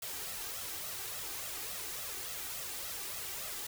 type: noise with flanger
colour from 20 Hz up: white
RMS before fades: -41 dBFS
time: 0.02-3.67 s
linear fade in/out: 5 ms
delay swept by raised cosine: 1.5 to 2.6 ms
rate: 3.5 Hz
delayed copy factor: +0.65
effects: none